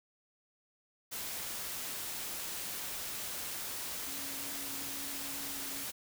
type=tone in noise; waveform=sine; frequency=277.2 Hz; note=C#4; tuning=in tune; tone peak=-50 dBFS; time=4.05-5.85 s; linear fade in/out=20 ms; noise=white; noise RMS=-40 dBFS; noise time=1.11-5.92 s; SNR=-13 dB; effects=none